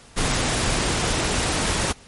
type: noise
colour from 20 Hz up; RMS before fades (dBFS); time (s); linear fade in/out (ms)
pink; -22; 0.16-1.93; 20
effects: pink hiss -48 dBFS RMS until 2.07 s + MP3 48 kbps